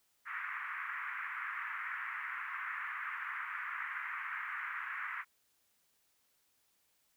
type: band-pass noise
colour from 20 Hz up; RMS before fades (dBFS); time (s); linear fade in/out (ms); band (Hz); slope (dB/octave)
white; -41; 0.25-5.25; 50; 1100 to 2100; 48
effects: white hiss -75 dBFS RMS until 7.16 s